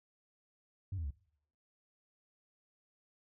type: tone with pitch steps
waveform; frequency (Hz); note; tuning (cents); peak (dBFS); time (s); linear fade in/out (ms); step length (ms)
sine; 96.2 / 81.83 / 69.61; G2 / E2 / C#2; -32 / -12 / +8; -34; 0.92-1.106; 5; 62
effects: noise-tail reverb RT60 0.7 s tail -24 dB re dry + tanh soft clip ceiling -33 dBFS